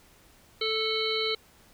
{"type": "harmonic tone with a mistuned harmonic", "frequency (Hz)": 440, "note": "A4", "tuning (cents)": 0, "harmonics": [1, 3, 5, 7, 9, 10], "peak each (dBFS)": [-30, -37, -34, -34, -31, -36], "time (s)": [0.61, 1.35], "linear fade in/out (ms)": 5, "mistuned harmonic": 10, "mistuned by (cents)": -29, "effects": ["pink hiss -58 dBFS RMS until 1.73 s"]}